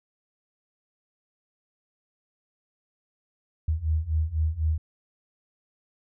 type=beating tone pair; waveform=sine; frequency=76.7 / 80.7 Hz; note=D#2 / E2; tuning=-24 / -36 cents; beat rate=4 Hz; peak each=-27 / -25 dBFS; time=3.68-4.78 s; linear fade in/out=5 ms; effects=none

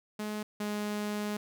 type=tone pair in turn; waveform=sawtooth; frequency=211.5 / 208.6 Hz; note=G#3 / G#3; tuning=+32 / +8 cents; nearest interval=unison; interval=24 cents; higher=first; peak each=-30 / -28 dBFS; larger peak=second; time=0.19-0.43 / 0.6-1.37 s; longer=second; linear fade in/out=5 ms; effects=none

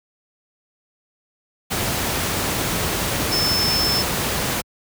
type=tone in noise; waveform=sine; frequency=5274 Hz; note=E8; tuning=in tune; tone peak=-19 dBFS; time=3.31-4.03 s; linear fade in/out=20 ms; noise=pink; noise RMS=-22 dBFS; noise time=1.7-4.62 s; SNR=0 dB; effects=high-pass 60 Hz 12 dB/octave

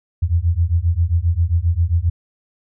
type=beating tone pair; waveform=sine; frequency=81.4 / 88.9 Hz; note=E2 / F2; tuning=-21 / +31 cents; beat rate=7.5 Hz; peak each=-17 dBFS; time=0.22-2.1 s; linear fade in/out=10 ms; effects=none

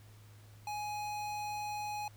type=tone with notch filter; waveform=square; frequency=836 Hz; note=G#5; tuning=11 cents sharp; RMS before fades=-39 dBFS; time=0.67-2.08 s; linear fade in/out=2 ms; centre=11000 Hz; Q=1.8; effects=added 105 Hz sine -54 dBFS peak until 2.16 s + pink hiss -63 dBFS RMS until 2.16 s

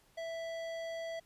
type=tone with hard clipping; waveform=sine; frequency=660 Hz; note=E5; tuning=2 cents sharp; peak=-40 dBFS; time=0.17-1.2 s; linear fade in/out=10 ms; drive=14 dB; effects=pink hiss -68 dBFS RMS until 1.25 s + resampled to 32000 Hz

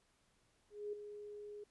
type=tone with ADSR envelope; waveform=sine; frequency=415.3 Hz; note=G#4; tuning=in tune; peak=-38 dBFS; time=0.7-1.64 s; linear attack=230 ms; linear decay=5 ms; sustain=-9 dB; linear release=6 ms; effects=pink hiss -75 dBFS RMS until 1.7 s + resampled to 24000 Hz

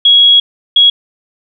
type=tone bursts at uneven times; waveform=sine; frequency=3322 Hz; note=G#7; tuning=in tune; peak=-3 dBFS; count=2; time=0.05-0.4 / 0.76-0.9 s; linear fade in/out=5 ms; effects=none

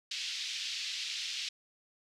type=band-pass noise; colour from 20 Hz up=pink; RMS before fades=-38 dBFS; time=0.11-1.49 s; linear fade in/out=5 ms; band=2700 to 5400 Hz; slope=24 dB/octave; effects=none

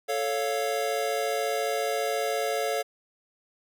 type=chord; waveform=square; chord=A augmented; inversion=none; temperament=equal; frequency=440 / 554.4 / 698.5 Hz; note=A4 / C#5 / E#5; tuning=0 / 0 / 0 cents; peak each=-31 dBFS; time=0.08-2.83 s; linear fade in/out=20 ms; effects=none

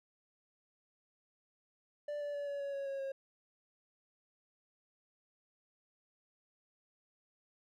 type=tone with pitch steps; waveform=triangle; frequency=587.3 / 580.6 / 573.9 / 567.3 / 560.8 / 554.3 / 548 / 541.7 Hz; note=D5 / D5 / D5 / C#5 / C#5 / C#5 / C#5 / C#5; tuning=0 / -20 / -40 / +40 / +20 / 0 / -20 / -40 cents; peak=-35 dBFS; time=2.08-3.12 s; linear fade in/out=5 ms; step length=130 ms; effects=none

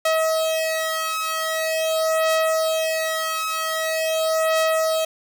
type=beating tone pair; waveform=sawtooth; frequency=640 / 640.44 Hz; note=D#5 / D#5; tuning=+49 / +50 cents; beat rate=0.44 Hz; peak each=-19 dBFS; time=0.05-5.05 s; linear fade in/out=5 ms; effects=7-bit

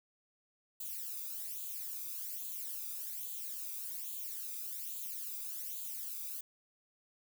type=noise with flanger; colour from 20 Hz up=violet; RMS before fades=-42 dBFS; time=0.8-6.41 s; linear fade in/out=5 ms; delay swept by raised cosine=0.27 to 0.84 ms; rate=1.2 Hz; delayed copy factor=+0.8; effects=none

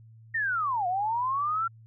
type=linear two-way sweep; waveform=sine; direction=down then up; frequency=1864.7 to 698 to 1375 Hz; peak=-25 dBFS; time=0.34-1.68 s; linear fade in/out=10 ms; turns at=0.87 s; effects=added 112 Hz sine -49 dBFS peak until 1.86 s

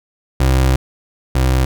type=tone pair in turn; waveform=30% pulse; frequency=65.41 / 64.62 Hz; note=C2 / C2; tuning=0 / -21 cents; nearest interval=unison; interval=21 cents; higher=first; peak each=-8 / -9 dBFS; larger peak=first; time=0.4-0.76 / 1.35-1.65 s; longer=first; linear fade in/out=5 ms; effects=none

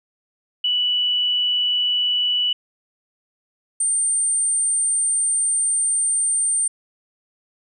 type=tone pair in turn; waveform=sine; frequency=2958 / 8864 Hz; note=F#7 / C#9; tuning=-1 / -1 cents; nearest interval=octave + perfect fifth; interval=1900 cents; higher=second; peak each=-17 dBFS; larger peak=neither; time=0.64-2.53 / 3.8-6.68 s; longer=second; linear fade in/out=5 ms; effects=none

